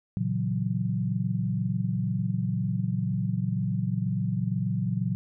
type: chord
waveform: sine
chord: F# dominant seventh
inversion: first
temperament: equal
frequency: 116.54 / 138.59 / 164.81 / 185 Hz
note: A#2 / C#3 / E3 / F#3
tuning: 0 / 0 / 0 / 0 cents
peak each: -29 / -32 / -33 / -29 dBFS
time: 0.17-5.15 s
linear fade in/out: 0 ms
effects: none